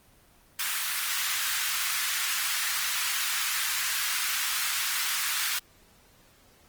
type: high-pass noise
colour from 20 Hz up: pink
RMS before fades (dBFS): -29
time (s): 0.59-5.59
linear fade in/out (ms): 5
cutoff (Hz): 1300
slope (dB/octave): 24
effects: pink hiss -59 dBFS RMS until 6.68 s + Opus 24 kbps